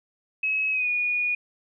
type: tone with pitch glide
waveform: sine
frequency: 2566 to 2453 Hz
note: E7 to D#7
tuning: -47 to -25 cents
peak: -22 dBFS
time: 0.43-1.35 s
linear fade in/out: 5 ms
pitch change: -78 cents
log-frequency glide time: 0.71-0.89 s
effects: none